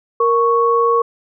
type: tone pair together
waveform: sine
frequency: 466.7 / 1109 Hz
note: A#4 / C#6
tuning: +2 / 0 cents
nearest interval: octave + minor third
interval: 1498 cents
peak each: -14 dBFS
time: 0.2-1.02 s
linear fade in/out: 5 ms
effects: none